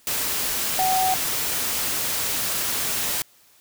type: tone in noise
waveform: sine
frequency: 751 Hz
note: F#5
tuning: 26 cents sharp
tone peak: -19 dBFS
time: 0.79-1.14 s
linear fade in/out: 0 ms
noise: white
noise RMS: -25 dBFS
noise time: 0.07-3.22 s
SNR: +3 dB
effects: white hiss -56 dBFS RMS until 3.6 s